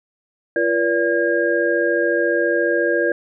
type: tone cluster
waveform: sine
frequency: 342.7 / 481.7 / 576 / 1622 Hz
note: F4 / B4 / D5 / G#6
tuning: -33 / -43 / -34 / -41 cents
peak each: -21 dBFS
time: 0.56-3.12 s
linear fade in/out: 2 ms
effects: none